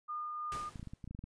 sine tone with tremolo, 1216 Hz, D#6, 40 cents flat, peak -36 dBFS, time 0.08-0.7 s, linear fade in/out 20 ms, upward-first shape triangle, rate 3.1 Hz, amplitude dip 25%
pink noise with exponential decay, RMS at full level -43 dBFS, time 0.52-1.08 s, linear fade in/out 0 ms, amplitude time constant 120 ms
clicks, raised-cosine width 5 ms, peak -32 dBFS, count 11, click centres 0.758 / 0.796 / 0.829 / 0.873 / 0.935 / 1.042 / 1.076 / 1.11 / 1.149 / 1.191 / 1.24 s
effects resampled to 22050 Hz

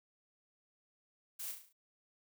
blue noise with echo, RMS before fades -43 dBFS, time 1.39-1.52 s, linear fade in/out 10 ms, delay 35 ms, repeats 6, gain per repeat -5 dB, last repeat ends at 1.73 s, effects none

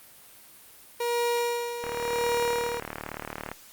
30% pulse tone with tremolo, 475.9 Hz, A#4, 36 cents sharp, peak -21 dBFS, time 1-2.8 s, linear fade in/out 5 ms, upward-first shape sine, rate 0.92 Hz, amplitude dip 65%
click train, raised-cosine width 0.5 ms, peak -18 dBFS, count 64, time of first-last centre 1.84-3.516 s, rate 37.6 Hz
effects white hiss -51 dBFS RMS until 3.72 s + Opus 32 kbps

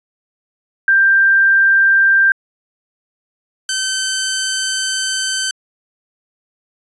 sine / 10% pulse tone pair in turn, 1580 / 1538.6 Hz, G6 / G6, +13 / -33 cents, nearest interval unison, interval 46 cents, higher first, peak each -8 dBFS, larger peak neither, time 0.88-2.32 / 3.69-5.51 s, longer second, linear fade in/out 2 ms, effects resampled to 22050 Hz

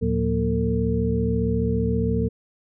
sine tone cluster, 75.3 / 113.7 / 180.2 / 234.9 / 451 Hz, D2 / A#2 / F#3 / A#3 / A4, +44 / -43 / -45 / +13 / +43 cents, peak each -26 dBFS, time 0.01-2.29 s, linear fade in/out 20 ms, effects none

